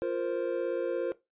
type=chord; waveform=triangle; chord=F suspended fourth; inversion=none; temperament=equal; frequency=349.2 / 466.2 / 523.3 Hz; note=F4 / Bb4 / C5; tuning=0 / 0 / 0 cents; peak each=-31 dBFS; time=0.02-1.12 s; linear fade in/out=0 ms; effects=noise-tail reverb RT60 0.2 s tail -17 dB re dry + resampled to 8000 Hz